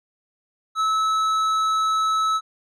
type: tone with tanh clipping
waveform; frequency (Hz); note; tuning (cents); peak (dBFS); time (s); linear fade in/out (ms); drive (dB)
sine; 1300; E6; -24; -20; 0.75-2.41; 50; 10
effects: none